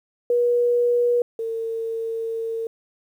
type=tone pair in turn; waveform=sine; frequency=482.2 / 453.4 Hz; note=B4 / A#4; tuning=-41 / -48 cents; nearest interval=minor second; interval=107 cents; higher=first; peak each=-16 / -24 dBFS; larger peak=first; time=0.3-1.22 / 1.39-2.67 s; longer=second; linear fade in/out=2 ms; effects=9-bit